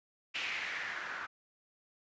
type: noise with low-pass filter sweep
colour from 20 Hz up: blue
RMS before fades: -39 dBFS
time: 0.34-1.27 s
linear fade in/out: 20 ms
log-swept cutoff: 2600 to 1400 Hz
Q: 3.4
effects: resampled to 16000 Hz